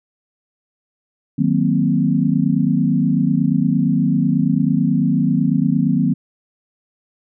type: chord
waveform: sine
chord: C half-diminished seventh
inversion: first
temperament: equal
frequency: 155.56 / 185 / 233.1 / 261.6 Hz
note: Eb3 / Gb3 / Bb3 / C4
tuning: 0 / 0 / 0 / 0 cents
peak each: -19 dBFS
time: 1.38-6.14 s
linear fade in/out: 10 ms
effects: none